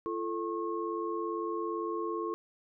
sine tone cluster, 341.6 / 439.3 / 1085 Hz, F4 / A4 / C#6, -38 / -3 / -37 cents, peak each -35 / -36 / -37 dBFS, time 0.06-2.34 s, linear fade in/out 0 ms, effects none

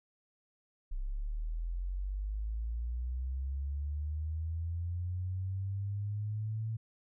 sine linear sweep, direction up, 31.98 to 112.4 Hz, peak -33 dBFS, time 0.91-6.77 s, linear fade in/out 10 ms, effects none

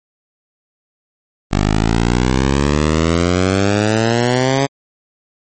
10% pulse exponential sweep, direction up, 49 to 139.7 Hz, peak -4 dBFS, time 1.51-4.67 s, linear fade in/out 20 ms, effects MP3 32 kbps

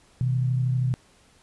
sine tone pair together, 125.6 / 158.25 Hz, B2 / D#3, +30 / +30 cents, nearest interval major third, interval 400 cents, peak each -21 / -31 dBFS, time 0.21-0.94 s, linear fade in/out 0 ms, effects pink hiss -58 dBFS RMS until 1.42 s + resampled to 24000 Hz

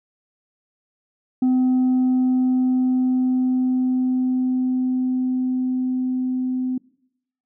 sine tone with level ramp, 255.3 Hz, C4, 42 cents flat, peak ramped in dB -12 to -20 dBFS, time 1.42-6.78 s, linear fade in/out 5 ms, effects noise-tail reverb RT60 0.8 s tail -23 dB re dry + tanh soft clip ceiling -14 dBFS

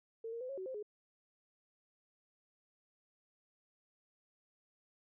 sine tone with pitch steps, 452.3 / 464.4 / 508 / 547 / 375.9 / 521 / 418.2 Hz, A4 / A#4 / B4 / C#5 / F#4 / C5 / G#4, +48 / -7 / +49 / -23 / +27 / -7 / +12 cents, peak -40 dBFS, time 0.24-0.828 s, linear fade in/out 5 ms, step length 84 ms, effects none

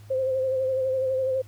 sine tone with vibrato, 523.3 Hz, C5, in tune, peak -22 dBFS, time 0.1-1.42 s, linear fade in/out 10 ms, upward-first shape sine, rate 12 Hz, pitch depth 33 cents each way, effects added 104 Hz sine -44 dBFS peak until 1.47 s + pink hiss -57 dBFS RMS until 1.47 s

